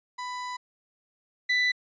35% pulse tone pair in turn, 994 / 1988 Hz, B5 / B6, +11 / +11 cents, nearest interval octave, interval 1200 cents, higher second, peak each -31 / -20 dBFS, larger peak second, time 0.18-0.57 / 1.49-1.72 s, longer first, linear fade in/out 10 ms, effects resampled to 16000 Hz

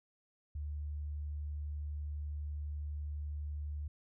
sine tone, 74 Hz, D2, 14 cents sharp, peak -37 dBFS, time 0.55-3.88 s, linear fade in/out 5 ms, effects none

